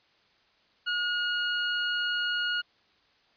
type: tone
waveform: 25% pulse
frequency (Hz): 1439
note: F#6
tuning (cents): -49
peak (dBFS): -23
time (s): 0.86-2.62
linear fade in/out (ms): 20
effects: white hiss -65 dBFS RMS until 3.36 s + resampled to 11025 Hz